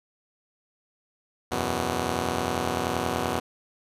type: chord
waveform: 5% pulse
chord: E suspended second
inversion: none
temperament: just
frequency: 82.41 / 92.71 / 123.61 Hz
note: E2 / F#2 / B2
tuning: 0 / +4 / +2 cents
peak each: -20 dBFS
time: 1.51-3.4 s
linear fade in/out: 10 ms
effects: resampled to 32000 Hz